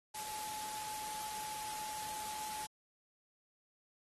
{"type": "tone in noise", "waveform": "sine", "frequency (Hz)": 858, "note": "A5", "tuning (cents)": -44, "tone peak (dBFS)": -44, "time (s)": [0.14, 2.67], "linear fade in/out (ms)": 10, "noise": "white", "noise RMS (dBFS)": -45, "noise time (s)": [0.14, 2.67], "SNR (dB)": -2, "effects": ["AAC 32 kbps"]}